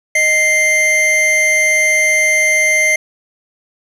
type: tone pair together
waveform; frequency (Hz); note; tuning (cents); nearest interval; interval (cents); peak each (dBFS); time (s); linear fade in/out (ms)
square; 622.3 / 2093; D#5 / C7; 0 / 0; octave + major sixth; 2100; -21 / -11; 0.15-2.96; 5
effects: low-pass 11000 Hz 12 dB/octave + 8-bit